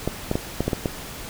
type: clicks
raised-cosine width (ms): 2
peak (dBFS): -8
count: 7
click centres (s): 0.076 / 0.314 / 0.355 / 0.606 / 0.68 / 0.732 / 0.858
effects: pink hiss -36 dBFS RMS until 1.29 s